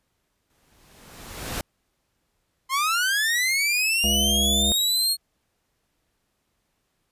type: noise with exponential growth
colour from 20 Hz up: pink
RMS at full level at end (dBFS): -28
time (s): 0.5-1.61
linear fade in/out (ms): 2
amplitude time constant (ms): 240
type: linear sweep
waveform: sawtooth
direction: up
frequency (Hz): 1030 to 4313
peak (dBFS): -17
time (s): 2.69-5.17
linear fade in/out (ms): 50
type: harmonic tone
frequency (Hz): 69.2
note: C#2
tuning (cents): -2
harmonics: 1 / 3 / 5 / 7 / 9 / 10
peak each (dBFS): -26 / -27 / -36 / -36 / -38 / -35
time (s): 4.04-4.72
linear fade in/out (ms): 0
effects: pink hiss -73 dBFS RMS until 7.11 s + resampled to 32000 Hz